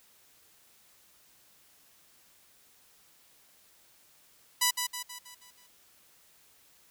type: tone with echo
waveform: 5% pulse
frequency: 987.8 Hz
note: B5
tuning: in tune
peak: -11 dBFS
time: 4.61-4.71 s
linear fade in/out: 10 ms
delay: 160 ms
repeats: 6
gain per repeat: -6 dB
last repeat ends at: 5.67 s
effects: white hiss -62 dBFS RMS until 6.9 s